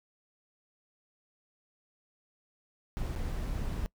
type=noise with dropouts; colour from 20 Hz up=brown; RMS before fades=-34 dBFS; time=2.97-3.86 s; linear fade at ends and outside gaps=0 ms; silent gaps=3.153-3.161 s; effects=noise-tail reverb RT60 0.1 s tail -23 dB re dry